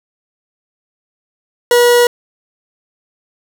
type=tone; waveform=40% pulse; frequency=482.5 Hz; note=B4; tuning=40 cents flat; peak=-6 dBFS; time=1.71-2.07 s; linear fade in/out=2 ms; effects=none